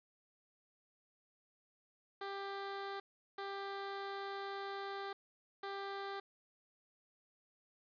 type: tone bursts at uneven times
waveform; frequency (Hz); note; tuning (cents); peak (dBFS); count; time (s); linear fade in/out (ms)
15% pulse; 395.2; G4; +14; -35; 3; 2.21-3 / 3.38-5.13 / 5.63-6.2; 5
effects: resampled to 11025 Hz + 11-bit